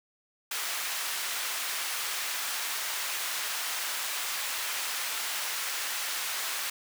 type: high-pass noise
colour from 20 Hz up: pink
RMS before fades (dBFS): -33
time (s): 0.51-6.7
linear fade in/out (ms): 5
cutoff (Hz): 1300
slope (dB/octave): 12
effects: none